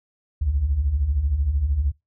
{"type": "beating tone pair", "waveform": "sine", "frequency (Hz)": [60.8, 73.8], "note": ["B1", "D2"], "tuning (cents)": [-26, 9], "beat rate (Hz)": 13, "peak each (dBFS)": [-25, -19], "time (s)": [0.41, 1.92], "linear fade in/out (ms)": 10, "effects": ["noise-tail reverb RT60 0.2 s tail -23 dB re dry", "tanh soft clip ceiling -12 dBFS"]}